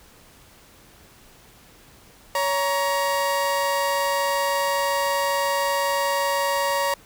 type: tone pair together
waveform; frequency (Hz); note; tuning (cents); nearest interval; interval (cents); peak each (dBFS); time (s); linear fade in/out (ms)
30% pulse; 560 / 941.8; C#5 / A#5; +18 / +18; major sixth; 900; -21 / -21; 2.35-6.94; 2
effects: pink hiss -51 dBFS RMS until 7.05 s